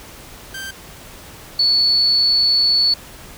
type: tone pair in turn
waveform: sawtooth / sine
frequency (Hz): 1568 / 4435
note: G6 / C#8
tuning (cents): 0 / 0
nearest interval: octave + tritone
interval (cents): 1800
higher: second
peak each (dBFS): -24 / -12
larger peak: second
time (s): 0.54-0.71 / 1.59-2.94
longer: second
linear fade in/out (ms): 5
effects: pink hiss -39 dBFS RMS until 3.37 s